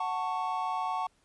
triangle chord, F# minor, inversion none, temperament just, 740 / 888 / 1110 Hz, F#5 / A5 / C#6, 0 / +16 / +2 cents, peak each -32 dBFS, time 0-1.07 s, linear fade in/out 5 ms, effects pink hiss -69 dBFS RMS until 1.24 s + resampled to 24000 Hz

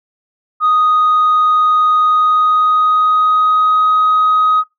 sine tone with pitch glide, 1244.5 to 1257.5 Hz, D#6 to D#6, 0 to +18 cents, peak -7 dBFS, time 0.6-4.64 s, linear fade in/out 50 ms, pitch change +18 cents, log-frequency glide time 2.02-3.87 s, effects noise-tail reverb RT60 0.2 s tail -22 dB re dry + tanh soft clip ceiling -6 dBFS

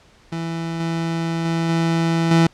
30% pulse tone with level steps, 165.6 Hz, E3, 8 cents sharp, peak -21 / -18 / -16 / -14 / -9 dBFS, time 0.32-2.47 s, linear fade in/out 5 ms, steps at 0.8 / 1.45 / 1.69 / 2.31 s, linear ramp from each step 2 ms, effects pink hiss -52 dBFS RMS until 2.53 s + low-pass 6000 Hz 12 dB/octave

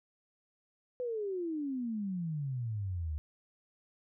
sine exponential sweep, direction down, 507 to 73.1 Hz, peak -33 dBFS, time 1-3.18 s, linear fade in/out 0 ms, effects none

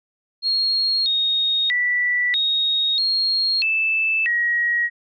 sine tone with pitch steps, 4272 / 3727 / 1963 / 3747 / 4260 / 2634 / 1899 Hz, C8 / A#7 / B6 / A#7 / C8 / E7 / A#6, +35 / -1 / -11 / +8 / +30 / -2 / +32 cents, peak -17 dBFS, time 0.42-4.9 s, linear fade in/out 50 ms, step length 640 ms, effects none

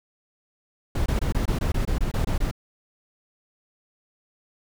brown noise bursts, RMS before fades -23 dBFS, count 12, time 0.95-2.512 s, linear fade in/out 5 ms, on 110 ms, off 22 ms, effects none

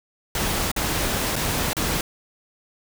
pink noise with dropouts, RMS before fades -24 dBFS, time 0.35-2.01 s, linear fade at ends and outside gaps 2 ms, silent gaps 0.716-0.763 / 1.357-1.362 / 1.732-1.767 s, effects none

